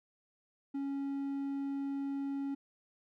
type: tone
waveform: triangle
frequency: 277.2 Hz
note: C#4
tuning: in tune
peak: -32 dBFS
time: 0.74-2.55 s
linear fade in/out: 10 ms
effects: none